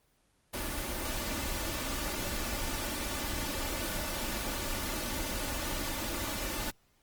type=noise with comb filter; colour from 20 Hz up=pink; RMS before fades=-35 dBFS; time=0.53-6.71 s; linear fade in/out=10 ms; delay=3.4 ms; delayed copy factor=+0.55; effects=pink hiss -70 dBFS RMS until 7.02 s + Opus 24 kbps